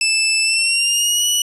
20% pulse tone with pitch glide, 2637 to 2943 Hz, E7 to F#7, 0 to -10 cents, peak -9 dBFS, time 0.01-1.42 s, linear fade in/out 2 ms, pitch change +190 cents, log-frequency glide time 0.42-1.27 s, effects resampled to 32000 Hz

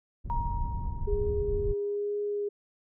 pink low-pass noise, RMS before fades -31 dBFS, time 0.24-1.74 s, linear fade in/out 20 ms, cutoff 100 Hz, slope 12 dB/octave
sine tone with exponential decay, 943 Hz, A#5, 20 cents sharp, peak -29 dBFS, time 0.3-1.96 s, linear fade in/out 0 ms, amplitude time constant 360 ms
sine tone with vibrato, 409.7 Hz, G#4, 24 cents flat, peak -28 dBFS, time 1.07-2.49 s, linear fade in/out 10 ms, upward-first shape triangle, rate 1.1 Hz, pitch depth 14 cents each way
effects none

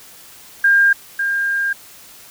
sine tone pair in turn, 1605 / 1605 Hz, G6 / G6, +40 / +40 cents, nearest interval unison, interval 0 cents, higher neither, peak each -9 / -16 dBFS, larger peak first, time 0.64-0.93 / 1.19-1.73 s, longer second, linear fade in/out 5 ms, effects white hiss -42 dBFS RMS until 2.3 s

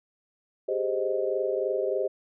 sine chord, Ab major seventh, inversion third, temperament equal, 392 / 415.3 / 523.3 / 622.3 Hz, G4 / Ab4 / C5 / Eb5, 0 / 0 / 0 / 0 cents, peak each -29 / -33 / -29 / -31 dBFS, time 0.68-2.08 s, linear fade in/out 10 ms, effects none

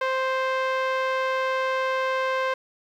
5% pulse tone with low-pass filter, 523.3 Hz, C5, in tune, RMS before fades -25 dBFS, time 0.01-2.54 s, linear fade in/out 5 ms, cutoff 1300 Hz, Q 0.72, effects 9-bit

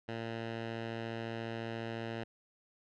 10% pulse tone with low-pass filter, 114.3 Hz, A#2, 34 cents flat, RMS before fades -40 dBFS, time 0.08-2.24 s, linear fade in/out 10 ms, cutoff 3000 Hz, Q 1.2, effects none

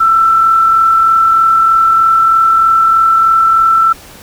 sine tone with amplitude modulation, 1334 Hz, E6, 20 cents sharp, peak -4 dBFS, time 0-3.93 s, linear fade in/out 10 ms, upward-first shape sine, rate 43.2 Hz, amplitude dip 30%, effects pink hiss -35 dBFS RMS until 4.22 s

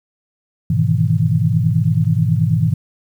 sine chord, E major seventh, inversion first, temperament equal, 103.83 / 123.47 / 155.56 / 164.81 Hz, G#2 / B2 / D#3 / E3, 0 / 0 / 0 / 0 cents, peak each -18 dBFS, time 0.7-2.74 s, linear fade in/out 5 ms, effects 8-bit

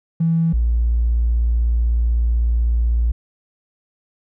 triangle tone pair in turn, 164.81 / 58.03 Hz, E3 / A#1, 0 / -7 cents, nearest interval octave + tritone, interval 1807 cents, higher first, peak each -10 dBFS, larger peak neither, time 0.2-0.53 / 0.53-3.12 s, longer second, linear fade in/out 10 ms, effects tanh soft clip ceiling -12 dBFS

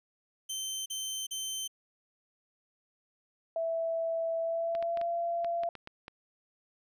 20% pulse tone bursts, 3100 Hz, G7, 20 cents flat, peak -29 dBFS, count 3, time 0.49-1.678 s, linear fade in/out 10 ms, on 370 ms, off 39 ms
sine tone with pitch glide, 659.3 to 682.6 Hz, E5 to F5, 0 to -40 cents, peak -29 dBFS, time 3.56-5.69 s, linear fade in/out 2 ms, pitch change +60 cents, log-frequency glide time 4.4-5.06 s
clicks, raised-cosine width 0.3 ms, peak -27 dBFS, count 9, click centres 4.751 / 4.826 / 4.973 / 5.014 / 5.446 / 5.635 / 5.753 / 5.874 / 6.081 s
effects none

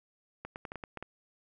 clicks, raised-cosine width 0.5 ms, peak -25 dBFS, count 8, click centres 0.45 / 0.559 / 0.652 / 0.719 / 0.757 / 0.838 / 0.973 / 1.026 s, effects none

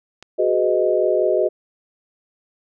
click, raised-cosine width 0.2 ms, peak -21 dBFS, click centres 0.226 s
sine chord, G# minor seventh, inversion third, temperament equal with one note detuned, 370 / 415.3 / 502.2 / 622.3 Hz, F#4 / G#4 / B4 / D#5, 0 / 0 / +29 / 0 cents, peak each -20 / -22 / -22 / -19 dBFS, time 0.38-1.49 s, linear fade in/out 20 ms
effects none

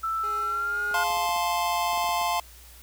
sine tone with pitch glide, 1325 to 1428.3 Hz, E6 to F6, +9 to +38 cents, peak -25 dBFS, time 0.03-1.04 s, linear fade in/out 10 ms, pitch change +129 cents, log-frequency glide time 0.36-0.83 s
25% pulse tone with tremolo, 415.3 Hz, G#4, in tune, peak -34 dBFS, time 0.23-1.27 s, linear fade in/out 10 ms, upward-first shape triangle, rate 1.8 Hz, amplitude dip 50%
clicks, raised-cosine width 1 ms, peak -31 dBFS, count 10, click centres 0.913 / 1.105 / 1.171 / 1.291 / 1.363 / 1.933 / 1.975 / 2.043 / 2.09 / 2.215 s
square chord, F major, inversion none, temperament just, 698.5 / 873.1 / 1047.7 Hz, F5 / A5 / C6, 0 / -14 / +2 cents, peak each -29 dBFS, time 0.94-2.4 s, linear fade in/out 2 ms
effects added 60 Hz sine -49 dBFS peak until 2.82 s + white hiss -51 dBFS RMS until 2.82 s

